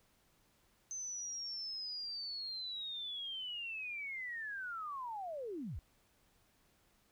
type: linear sweep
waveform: sine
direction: down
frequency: 6210 to 49 Hz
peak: -40 dBFS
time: 0.91-5.79 s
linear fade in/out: 0 ms
effects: pink hiss -72 dBFS RMS until 7.11 s